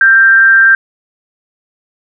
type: tone with frequency modulation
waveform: sine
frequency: 1581 Hz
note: G6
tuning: 14 cents sharp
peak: -3 dBFS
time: 0.01-0.75 s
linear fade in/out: 2 ms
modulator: 225 Hz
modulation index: 0.28
effects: none